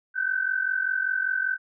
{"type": "tone pair together", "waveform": "sine", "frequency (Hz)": [1507.9, 1553], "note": ["F#6", "G6"], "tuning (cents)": [32, -17], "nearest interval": "minor second", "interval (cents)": 51, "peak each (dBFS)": -26, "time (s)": [0.14, 1.58], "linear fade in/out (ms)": 50, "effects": []}